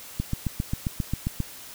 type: click train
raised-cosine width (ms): 5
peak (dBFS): -13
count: 10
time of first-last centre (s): 0.2-1.403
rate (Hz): 7.48
effects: white hiss -43 dBFS RMS until 1.74 s